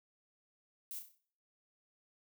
violet noise with echo, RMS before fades -44 dBFS, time 0.91-0.99 s, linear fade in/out 0 ms, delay 32 ms, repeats 6, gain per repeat -6 dB, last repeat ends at 1.182 s, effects noise-tail reverb RT60 0.5 s tail -18 dB re dry

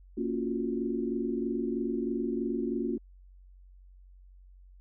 sine chord, Gb major seventh, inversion first, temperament just, 231.2 / 277.5 / 346.9 / 370 Hz, Bb3 / Db4 / F4 / Gb4, -14 / +2 / -12 / 0 cents, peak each -33 / -34 / -34 / -36 dBFS, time 0.17-2.98 s, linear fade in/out 10 ms, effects added 46 Hz sine -51 dBFS peak until 4.8 s

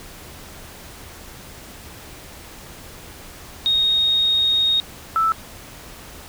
sine tone pair in turn, 3729 / 1318.4 Hz, A#7 / E6, 0 / 0 cents, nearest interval octave + tritone, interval 1800 cents, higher first, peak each -15 dBFS, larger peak neither, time 3.66-4.8 / 5.16-5.32 s, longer first, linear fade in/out 0 ms, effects added 77 Hz sine -49 dBFS peak until 6.28 s + pink hiss -40 dBFS RMS until 6.28 s

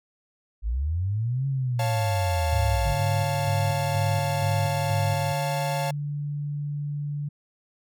sine linear two-way sweep, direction up then down, 49.37 to 138.59 to 51.7 Hz, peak -23 dBFS, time 0.62-2.96 s, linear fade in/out 50 ms, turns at 1.47 s
45% pulse chord, Db augmented, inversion none, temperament equal, 554.4 / 698.5 / 880 Hz, Db5 / F5 / A5, 0 / 0 / 0 cents, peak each -31 dBFS, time 1.79-5.91 s, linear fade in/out 5 ms
sine tone with tremolo, 103 Hz, G#2, 14 cents flat, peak -23 dBFS, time 2.52-5.33 s, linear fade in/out 10 ms, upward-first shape square, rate 2.1 Hz, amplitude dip 50%
sine tone with pitch glide, 144 to 145.67 Hz, D3 to D3, -34 to -14 cents, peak -27 dBFS, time 2.85-7.29 s, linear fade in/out 10 ms, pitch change +20 cents, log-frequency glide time 3.8-4.42 s
effects none

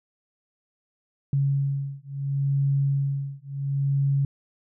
sine beating tone pair, 138.59 / 139.31 Hz, C#3 / C#3, 0 / +9 cents, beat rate 0.72 Hz, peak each -25 dBFS, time 1.33-4.25 s, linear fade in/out 2 ms, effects none

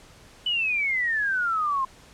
sine exponential sweep, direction down, 3001 to 1042 Hz, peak -22 dBFS, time 0.46-1.85 s, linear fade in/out 5 ms, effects pink hiss -51 dBFS RMS until 2.13 s + low-pass 9000 Hz 12 dB/octave

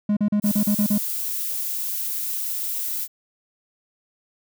triangle tone bursts, 207.7 Hz, G#3, in tune, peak -15 dBFS, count 8, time 0.09-0.98 s, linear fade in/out 5 ms, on 78 ms, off 38 ms
violet noise, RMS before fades -27 dBFS, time 0.42-3.08 s, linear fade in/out 50 ms
effects none

